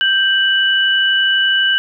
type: tone pair together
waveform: sine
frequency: 1568 / 2960 Hz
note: G6 / F#7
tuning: 0 / 0 cents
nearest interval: major seventh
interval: 1100 cents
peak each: -14 dBFS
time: 0.01-1.78 s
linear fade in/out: 0 ms
effects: none